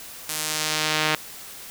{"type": "tone with band-pass filter sweep", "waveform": "sawtooth", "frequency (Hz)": 154.6, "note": "D#3", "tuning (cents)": -11, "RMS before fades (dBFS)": -25, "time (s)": [0.29, 1.15], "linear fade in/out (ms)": 2, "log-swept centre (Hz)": [11000, 2500], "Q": 0.77, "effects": ["white hiss -40 dBFS RMS until 1.7 s"]}